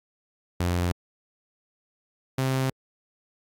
sawtooth tone pair in turn, 88.1 / 132 Hz, F2 / C3, +16 / +16 cents, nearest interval perfect fifth, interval 700 cents, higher second, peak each -19 dBFS, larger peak neither, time 0.6-0.92 / 2.38-2.7 s, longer neither, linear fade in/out 5 ms, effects AAC 64 kbps

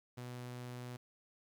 sawtooth tone, 123.47 Hz, B2, in tune, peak -40 dBFS, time 0.17-0.97 s, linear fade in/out 10 ms, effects 12-bit

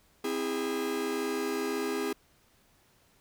45% pulse chord, C augmented, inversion none, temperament just, 261.6 / 327 / 408.8 Hz, C4 / E4 / G#4, 0 / -14 / -27 cents, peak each -36 / -36 / -32 dBFS, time 0.24-2.13 s, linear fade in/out 5 ms, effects pink hiss -65 dBFS RMS until 3.2 s

